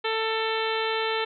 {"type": "harmonic tone", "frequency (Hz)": 444.4, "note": "A4", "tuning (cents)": 17, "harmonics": [1, 2, 3, 4, 5, 6, 7, 8, 9], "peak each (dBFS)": [-28, -31, -33, -34, -35, -36, -36, -37, -38], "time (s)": [0.04, 1.25], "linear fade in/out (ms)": 10, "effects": []}